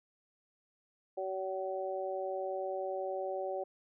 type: harmonic tone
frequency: 189.4 Hz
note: F#3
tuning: 41 cents sharp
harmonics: 2 / 3 / 4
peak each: -39 / -37 / -40 dBFS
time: 1.17-3.64 s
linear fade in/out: 10 ms
effects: none